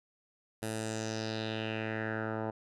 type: tone with low-pass filter sweep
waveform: 10% pulse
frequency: 110.2 Hz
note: A2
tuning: 3 cents sharp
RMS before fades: -36 dBFS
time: 0.62-2.51 s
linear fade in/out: 10 ms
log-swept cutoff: 11000 to 990 Hz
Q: 3.3
effects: none